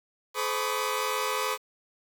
sawtooth tone cluster, 429.1 / 515 / 987 / 1129 / 1235 Hz, A4 / C5 / B5 / C#6 / D#6, -43 / -28 / -1 / +31 / -13 cents, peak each -30 dBFS, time 0.34-1.58 s, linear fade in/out 50 ms, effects 8-bit

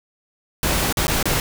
pink noise with dropouts, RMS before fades -20 dBFS, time 0.63-1.4 s, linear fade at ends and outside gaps 1 ms, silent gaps 0.926-0.971 / 1.07-1.08 / 1.228-1.255 s, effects none

